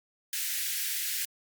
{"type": "high-pass noise", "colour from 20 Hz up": "white", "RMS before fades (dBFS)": -32, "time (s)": [0.33, 1.25], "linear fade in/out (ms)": 2, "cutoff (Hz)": 1600, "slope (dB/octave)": 48, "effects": ["Opus 48 kbps"]}